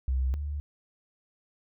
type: tone pair in turn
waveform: sine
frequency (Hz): 65 / 72.96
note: C2 / D2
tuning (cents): -11 / -11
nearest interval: major second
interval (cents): 200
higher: second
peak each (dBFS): -24 / -30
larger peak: first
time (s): 0.08-0.34 / 0.34-0.6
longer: neither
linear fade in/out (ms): 0
effects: none